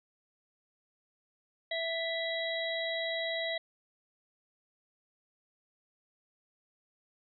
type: harmonic tone with a mistuned harmonic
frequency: 660 Hz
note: E5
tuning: 2 cents sharp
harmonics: 1 / 3 / 5 / 6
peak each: -35 / -36 / -43 / -38 dBFS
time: 1.71-3.58 s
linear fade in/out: 5 ms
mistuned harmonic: 6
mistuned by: -37 cents
effects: none